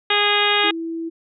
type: harmonic tone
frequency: 412.1 Hz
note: G#4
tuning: 13 cents flat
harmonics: 1 / 2 / 3 / 4 / 5 / 6 / 7 / 8 / 9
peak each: -24 / -24 / -24 / -24 / -24 / -24 / -24 / -24 / -24 dBFS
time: 0.1-0.71 s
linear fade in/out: 5 ms
type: tone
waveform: sine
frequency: 329.6 Hz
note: E4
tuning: in tune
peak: -24 dBFS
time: 0.63-1.1 s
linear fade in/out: 20 ms
effects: none